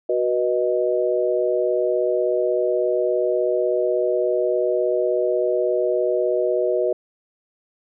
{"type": "chord", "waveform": "sine", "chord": "B major", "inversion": "second", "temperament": "equal with one note detuned", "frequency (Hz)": [370, 486.5, 622.3], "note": ["F#4", "B4", "D#5"], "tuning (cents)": [0, -26, 0], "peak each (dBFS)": -22, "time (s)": [0.09, 6.93], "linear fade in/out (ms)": 5, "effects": []}